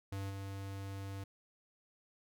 square tone with level steps, 98 Hz, G2, in tune, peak -39 / -42 dBFS, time 0.12-1.24 s, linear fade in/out 5 ms, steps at 0.29 s, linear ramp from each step 20 ms, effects none

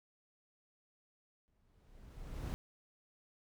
brown noise with exponential growth, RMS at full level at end -37 dBFS, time 1.48-2.54 s, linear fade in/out 0 ms, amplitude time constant 230 ms, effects none

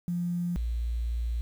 sine tone pair in turn, 174.61 / 58.27 Hz, F3 / A#1, 0 / 0 cents, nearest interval octave + perfect fifth, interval 1900 cents, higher first, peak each -27 dBFS, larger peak neither, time 0.08-0.56 / 0.56-1.41 s, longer second, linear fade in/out 0 ms, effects 9-bit

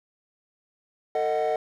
triangle chord, D# diminished, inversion second, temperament equal with one note detuned, 450.3 / 622.3 / 740 Hz, A4 / D#5 / F#5, +40 / 0 / 0 cents, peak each -24 dBFS, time 1.15-1.56 s, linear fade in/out 2 ms, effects tanh soft clip ceiling -16 dBFS

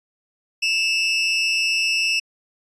30% pulse tone pair together, 2637 / 2822 Hz, E7 / F7, 0 / +17 cents, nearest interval minor second, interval 117 cents, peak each -16 / -23 dBFS, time 0.62-2.2 s, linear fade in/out 10 ms, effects resampled to 22050 Hz

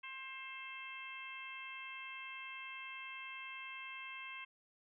harmonic tone, 530 Hz, C5, 22 cents sharp, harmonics 2 / 3 / 4 / 5 / 6, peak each -52 / -56 / -50 / -49 / -56 dBFS, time 0.03-4.45 s, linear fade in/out 10 ms, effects none

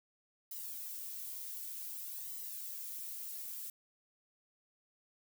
violet noise with flanger, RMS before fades -44 dBFS, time 0.51-3.7 s, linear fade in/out 2 ms, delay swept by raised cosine 0.99 to 2.89 ms, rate 0.54 Hz, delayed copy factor +0.65, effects none

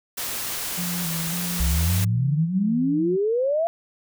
white noise, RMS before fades -29 dBFS, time 0.17-2.05 s, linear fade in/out 10 ms
sine tone with vibrato, 170.7 Hz, F3, 39 cents flat, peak -27 dBFS, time 0.77-3.17 s, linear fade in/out 20 ms, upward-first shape square, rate 1.8 Hz, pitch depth 55 cents each way
sine exponential sweep, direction up, 61.74 to 689 Hz, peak -19 dBFS, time 1.6-3.67 s, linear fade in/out 0 ms
effects none

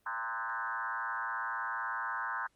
sine tone with frequency modulation, 1269 Hz, D#6, 34 cents sharp, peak -33 dBFS, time 0.06-2.47 s, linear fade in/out 5 ms, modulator 116 Hz, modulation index 3.3, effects pink hiss -74 dBFS RMS until 2.55 s + Opus 32 kbps

